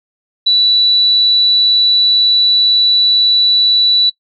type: tone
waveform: sine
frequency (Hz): 3951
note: B7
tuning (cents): 0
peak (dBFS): -7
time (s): 0.46-4.1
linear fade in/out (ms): 10
effects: noise-tail reverb RT60 0.1 s tail -21 dB re dry